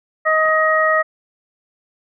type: harmonic tone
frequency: 629 Hz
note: D#5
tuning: 19 cents sharp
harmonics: 1 / 2 / 3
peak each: -17 / -17 / -17 dBFS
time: 0.25-1.03 s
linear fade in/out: 20 ms
type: clicks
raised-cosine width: 0.5 ms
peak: -22 dBFS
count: 2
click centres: 0.456 / 0.486 s
effects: none